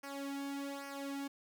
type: tone with flanger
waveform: sawtooth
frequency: 278.7 Hz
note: C#4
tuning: 9 cents sharp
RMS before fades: -42 dBFS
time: 0.03-1.28 s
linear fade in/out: 10 ms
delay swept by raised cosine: 0.26 to 2.06 ms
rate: 1.2 Hz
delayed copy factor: -0.8
effects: none